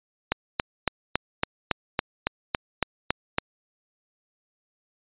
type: click train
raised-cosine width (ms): 0.3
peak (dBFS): -5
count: 12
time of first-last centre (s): 0.32-3.384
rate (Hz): 3.59
effects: resampled to 8000 Hz